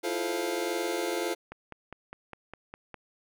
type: chord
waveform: sawtooth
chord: F major seventh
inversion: third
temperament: just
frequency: 327.4 / 349.2 / 436.5 / 523.8 Hz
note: E4 / F4 / A4 / C5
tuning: -12 / 0 / -14 / +2 cents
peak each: -33 / -28 / -30 / -31 dBFS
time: 0.03-1.35 s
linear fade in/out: 20 ms
type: click train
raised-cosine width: 0.5 ms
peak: -26 dBFS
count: 8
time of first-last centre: 1.52-2.943 s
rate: 4.92 Hz
effects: none